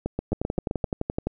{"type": "two click trains", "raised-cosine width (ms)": 2, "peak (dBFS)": [-12, -13], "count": [12, 7], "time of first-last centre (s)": [[0.33, 1.27], [0.06, 0.841]], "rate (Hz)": [11.7, 7.68], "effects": []}